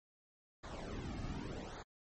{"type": "noise with flanger", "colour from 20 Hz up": "brown", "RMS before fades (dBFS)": -44, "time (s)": [0.63, 1.83], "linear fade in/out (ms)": 10, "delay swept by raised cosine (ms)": [0.36, 2.06], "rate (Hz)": 0.86, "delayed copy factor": -0.7, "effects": ["MP3 32 kbps"]}